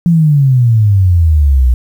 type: exponential sweep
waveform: sine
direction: down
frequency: 174.61 to 59.8 Hz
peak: -5 dBFS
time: 0.06-1.74 s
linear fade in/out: 0 ms
effects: 7-bit